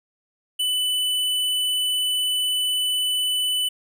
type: tone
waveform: square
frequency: 2992 Hz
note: F#7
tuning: 19 cents sharp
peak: -21 dBFS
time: 0.59-3.69 s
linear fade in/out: 10 ms
effects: none